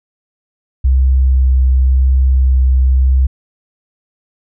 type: tone with vibrato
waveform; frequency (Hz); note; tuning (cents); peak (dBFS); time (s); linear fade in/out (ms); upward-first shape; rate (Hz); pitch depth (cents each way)
sine; 65; C2; -11; -7; 0.84-3.27; 10; sine; 0.94; 11
effects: none